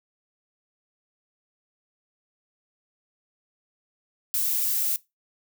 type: noise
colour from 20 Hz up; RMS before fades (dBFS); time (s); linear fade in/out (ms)
violet; -25; 4.34-4.96; 0
effects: noise-tail reverb RT60 0.2 s tail -20 dB re dry